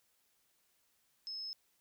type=tone; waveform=sine; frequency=5190 Hz; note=E8; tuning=28 cents flat; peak=-40 dBFS; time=1.27-1.53 s; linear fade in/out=0 ms; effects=white hiss -75 dBFS RMS until 1.8 s